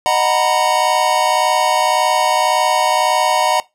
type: chord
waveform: square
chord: B major seventh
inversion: first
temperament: just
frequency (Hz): 617.4 / 740.8 / 926 / 987.8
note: D#5 / F#5 / A#5 / B5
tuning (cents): -14 / +2 / -12 / 0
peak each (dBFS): -20 / -18 / -19 / -20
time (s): 0.06-3.6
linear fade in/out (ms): 0
effects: noise-tail reverb RT60 0.2 s tail -20 dB re dry + low-pass 11000 Hz 12 dB/octave